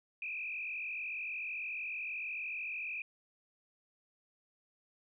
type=tone with frequency modulation; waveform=sine; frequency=2489 Hz; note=D#7; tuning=in tune; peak=-37 dBFS; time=0.22-3.02 s; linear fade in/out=2 ms; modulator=46.4 Hz; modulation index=2.5; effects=none

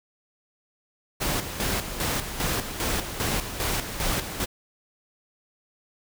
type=noise with tremolo; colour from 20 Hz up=pink; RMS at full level=-26 dBFS; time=1.2-4.46 s; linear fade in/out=20 ms; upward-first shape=square; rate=2.5 Hz; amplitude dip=60%; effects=none

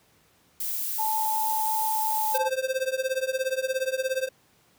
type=noise; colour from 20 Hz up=violet; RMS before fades=-30 dBFS; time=0.6-2.38 s; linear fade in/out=5 ms
type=tone with pitch glide; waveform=sine; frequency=874 to 866 Hz; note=A5 to A5; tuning=-12 to -28 cents; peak=-25 dBFS; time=0.98-2.49 s; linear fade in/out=20 ms; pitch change=-16 cents; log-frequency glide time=1.91-2.36 s
type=tone with tremolo; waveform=square; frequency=523.3 Hz; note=C5; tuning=in tune; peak=-22 dBFS; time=2.34-4.29 s; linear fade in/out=10 ms; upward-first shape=triangle; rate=17 Hz; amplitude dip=95%
effects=pink hiss -62 dBFS RMS until 4.78 s + high-pass 80 Hz 12 dB/octave

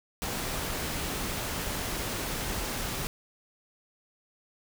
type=noise; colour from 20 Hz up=pink; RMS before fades=-33 dBFS; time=0.22-3.07 s; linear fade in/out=0 ms; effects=none

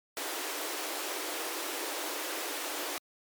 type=high-pass noise; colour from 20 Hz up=pink; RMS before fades=-36 dBFS; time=0.17-2.98 s; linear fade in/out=0 ms; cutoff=290 Hz; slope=96 dB/octave; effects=MP3 96 kbps

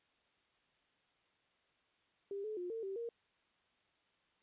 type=tone with pitch steps; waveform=sine; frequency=398.4 / 430.7 / 356.2 / 452.4 / 387.9 / 466.6 Hz; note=G4 / A4 / F4 / A4 / G4 / A#4; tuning=+28 / -37 / +34 / +48 / -18 / +2 cents; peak=-39 dBFS; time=2.31-3.09 s; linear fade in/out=2 ms; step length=130 ms; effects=white hiss -75 dBFS RMS until 4.42 s + resampled to 8000 Hz

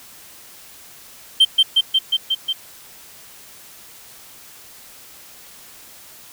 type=tone with echo; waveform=sine; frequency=3136 Hz; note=G7; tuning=in tune; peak=-5 dBFS; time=1.4-1.45 s; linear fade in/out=10 ms; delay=180 ms; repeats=6; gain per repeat=-2 dB; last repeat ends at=2.53 s; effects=tanh soft clip ceiling -7 dBFS + white hiss -43 dBFS RMS until 6.32 s

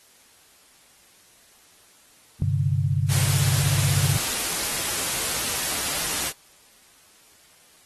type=chord; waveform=sine; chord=G suspended fourth; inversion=none; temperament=equal; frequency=98 / 130.81 / 146.83 Hz; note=G2 / C3 / D3; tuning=0 / 0 / 0 cents; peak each=-24 dBFS; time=2.42-4.17 s; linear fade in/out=0 ms
type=noise; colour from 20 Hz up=white; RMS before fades=-26 dBFS; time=3.08-6.33 s; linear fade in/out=50 ms
effects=white hiss -55 dBFS RMS until 7.85 s + AAC 32 kbps

